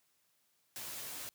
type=noise with comb filter; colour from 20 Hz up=white; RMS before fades=-44 dBFS; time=0.76-1.29 s; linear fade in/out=0 ms; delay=13 ms; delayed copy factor=-0.65; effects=white hiss -75 dBFS RMS until 1.34 s + high-pass 60 Hz 12 dB/octave